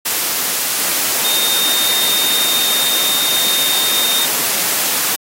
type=tone in noise; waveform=sine; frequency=3672 Hz; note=A#7; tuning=27 cents flat; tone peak=-16 dBFS; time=1.24-4.26 s; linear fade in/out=10 ms; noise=white; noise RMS=-17 dBFS; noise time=0.05-5.16 s; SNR=-2 dB; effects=high-pass 200 Hz 12 dB/octave + AAC 48 kbps